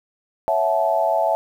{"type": "chord", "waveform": "sine", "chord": "F# minor seventh", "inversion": "second", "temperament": "equal with one note detuned", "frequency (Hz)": [554.4, 659.3, 740, 866.4], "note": ["C#5", "E5", "F#5", "A5"], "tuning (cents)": [0, 0, 0, -27], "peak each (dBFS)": [-25, -19, -25, -22], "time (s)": [0.48, 1.35], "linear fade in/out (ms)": 0, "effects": ["8-bit"]}